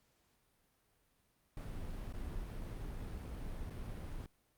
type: noise with dropouts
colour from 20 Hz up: brown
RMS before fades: -43 dBFS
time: 1.57-4.26 s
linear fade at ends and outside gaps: 1 ms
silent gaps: 2.126-2.138 / 3.699-3.705 s
effects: pink hiss -75 dBFS RMS until 4.57 s + Opus 48 kbps